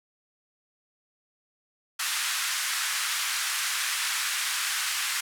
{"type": "band-pass noise", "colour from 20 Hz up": "pink", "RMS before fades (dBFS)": -29, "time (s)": [1.99, 5.21], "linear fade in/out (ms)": 10, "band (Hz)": [1300, 12000], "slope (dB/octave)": 24, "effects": []}